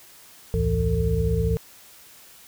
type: tone cluster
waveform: sine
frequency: 63.2 / 78.4 / 108.3 / 164.1 / 449.3 Hz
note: B1 / D#2 / A2 / E3 / A4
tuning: +41 / +14 / -27 / -8 / +36 cents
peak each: -26 dBFS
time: 0.54-1.57 s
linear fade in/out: 0 ms
effects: white hiss -49 dBFS RMS until 2.47 s